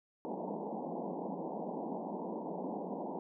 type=band-pass noise; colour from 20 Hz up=pink; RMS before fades=-40 dBFS; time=0.25-3.19 s; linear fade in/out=0 ms; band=170 to 960 Hz; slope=96 dB/octave; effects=none